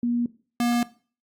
sine / square tone pair in turn, 239.1 / 239.1 Hz, A#3 / A#3, +44 / +44 cents, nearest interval unison, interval 0 cents, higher neither, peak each -21 dBFS, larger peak neither, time 0.03-0.26 / 0.6-0.83 s, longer neither, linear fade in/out 2 ms, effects noise-tail reverb RT60 0.4 s tail -18 dB re dry + AAC 64 kbps

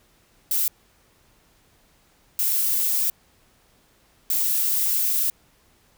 violet noise bursts at uneven times, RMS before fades -22 dBFS, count 3, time 0.51-0.68 / 2.39-3.1 / 4.3-5.3 s, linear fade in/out 2 ms, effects pink hiss -60 dBFS RMS until 5.97 s

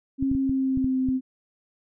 sine tone with pitch glide, 269.4 to 259.8 Hz, C#4 to C4, -49 to -12 cents, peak -21 dBFS, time 0.18-1.21 s, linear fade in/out 50 ms, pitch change -63 cents, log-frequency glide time 0.36-0.98 s
clicks, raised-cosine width 5 ms, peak -19 dBFS, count 7, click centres 0.226 / 0.315 / 0.35 / 0.495 / 0.774 / 0.844 / 1.088 s
effects none

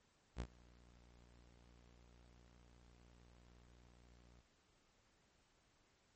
sawtooth tone with ADSR envelope, 59.7 Hz, A#1, 42 cents sharp, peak -36 dBFS, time 0.36-4.42 s, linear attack 42 ms, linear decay 62 ms, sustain -24 dB, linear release 26 ms, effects pink hiss -75 dBFS RMS until 6.15 s + MP3 32 kbps

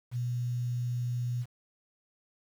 sine tone with quantisation, 122.1 Hz, B2, 19 cents flat, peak -29 dBFS, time 0.11-1.46 s, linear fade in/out 50 ms, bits 9, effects none

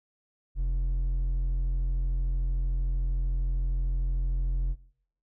sine tone with hard clipping, 43.4 Hz, F1, 10 cents flat, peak -26 dBFS, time 0.55-4.76 s, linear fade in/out 50 ms, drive 4 dB, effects noise-tail reverb RT60 0.7 s tail -21 dB re dry

